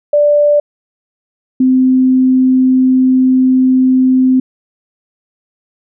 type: tone pair in turn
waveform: sine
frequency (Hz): 587.3 / 258.2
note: D5 / C4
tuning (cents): 0 / -23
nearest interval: octave + major second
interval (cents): 1423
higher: first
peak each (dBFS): -6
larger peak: neither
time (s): 0.13-0.6 / 1.6-4.4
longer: second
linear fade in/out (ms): 5
effects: none